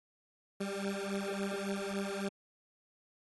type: beating tone pair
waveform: 20% pulse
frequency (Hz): 196 / 199.6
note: G3 / G3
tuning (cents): 0 / +32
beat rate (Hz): 3.6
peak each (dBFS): -33 / -33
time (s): 0.6-2.29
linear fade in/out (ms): 10
effects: AAC 32 kbps